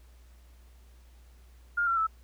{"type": "tone with pitch steps", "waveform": "sine", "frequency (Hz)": [1411, 1360.6, 1312], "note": ["F6", "F6", "E6"], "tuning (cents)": [17, -46, -9], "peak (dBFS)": -24, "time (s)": [1.77, 2.07], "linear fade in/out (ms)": 10, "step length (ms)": 100, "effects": ["added 60 Hz sine -52 dBFS peak until 2.23 s", "pink hiss -65 dBFS RMS until 2.23 s"]}